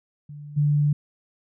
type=tone with level steps; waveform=sine; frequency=146.83 Hz; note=D3; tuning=in tune; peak=-36 / -17 dBFS; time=0.29-0.93 s; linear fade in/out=5 ms; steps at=0.56 s; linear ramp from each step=20 ms; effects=none